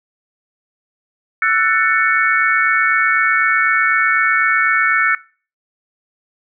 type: chord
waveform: sine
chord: F# minor seventh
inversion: third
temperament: just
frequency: 1332 / 1480 / 1776 / 2220 Hz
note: E6 / F#6 / A6 / C#7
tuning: +18 / 0 / +16 / +2 cents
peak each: -18 dBFS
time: 1.42-5.15 s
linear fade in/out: 2 ms
effects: noise-tail reverb RT60 0.4 s tail -21 dB re dry